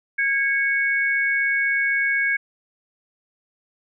sine tone pair together, 1639.1 / 2216 Hz, G#6 / C#7, -23 / -1 cents, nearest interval perfect fourth, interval 522 cents, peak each -21 dBFS, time 0.18-2.37 s, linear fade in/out 10 ms, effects none

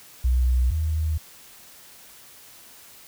sine tone pair in turn, 62.4 / 78.62 Hz, B1 / D#2, +19 / +19 cents, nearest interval major third, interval 400 cents, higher second, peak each -17 / -21 dBFS, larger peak first, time 0.24-0.71 / 0.71-1.18 s, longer neither, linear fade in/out 10 ms, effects white hiss -48 dBFS RMS until 3.07 s

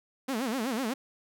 sawtooth tone with vibrato, 242.5 Hz, B3, 31 cents flat, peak -25 dBFS, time 0.28-0.94 s, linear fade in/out 10 ms, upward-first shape sine, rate 8 Hz, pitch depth 220 cents each way, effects none

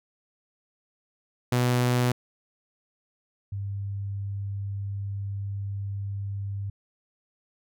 sawtooth / sine tone pair in turn, 123.47 / 99.57 Hz, B2 / G2, 0 / +28 cents, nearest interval major third, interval 372 cents, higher first, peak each -17 / -29 dBFS, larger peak first, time 1.52-2.12 / 3.52-6.7 s, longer second, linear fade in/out 5 ms, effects none

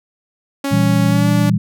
sawtooth tone with pitch glide, 277.5 to 289.5 Hz, C#4 to D4, +2 to -25 cents, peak -14 dBFS, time 0.64-1.5 s, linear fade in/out 5 ms, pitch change +73 cents, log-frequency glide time 1.07-1.29 s
sine chord, E diminished, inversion second, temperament equal, 116.54 / 164.81 / 196 Hz, Bb2 / E3 / G3, 0 / 0 / 0 cents, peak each -16 dBFS, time 0.71-1.58 s, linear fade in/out 10 ms
effects none

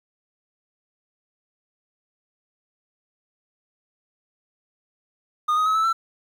triangle tone with pitch steps, 1227 / 1254.2 / 1282.1 / 1310.5 / 1339.6 Hz, D#6 / D#6 / E6 / E6 / E6, -25 / +13 / -48 / -11 / +27 cents, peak -16 dBFS, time 5.48-5.93 s, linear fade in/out 10 ms, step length 90 ms, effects 9-bit

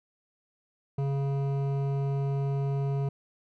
sine tone with hard clipping, 138.59 Hz, C#3, in tune, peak -28 dBFS, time 0.98-3.09 s, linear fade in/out 5 ms, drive 12 dB, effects none

